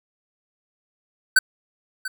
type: tone with echo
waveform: square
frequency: 1530 Hz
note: G6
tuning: 42 cents flat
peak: -12 dBFS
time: 1.36-1.39 s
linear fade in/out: 5 ms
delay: 690 ms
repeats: 1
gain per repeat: -15 dB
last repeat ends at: 2.08 s
effects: none